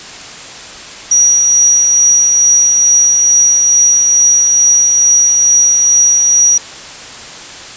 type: tone with tremolo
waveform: sine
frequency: 5780 Hz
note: F#8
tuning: 41 cents flat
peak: -4 dBFS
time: 1.11-6.58 s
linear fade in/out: 5 ms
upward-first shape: triangle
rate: 2.3 Hz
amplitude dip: 30%
effects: white hiss -29 dBFS RMS until 7.76 s + resampled to 16000 Hz